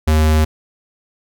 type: tone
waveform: square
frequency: 77.78 Hz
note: D#2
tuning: in tune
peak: -11 dBFS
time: 0.07-0.45 s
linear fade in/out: 10 ms
effects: none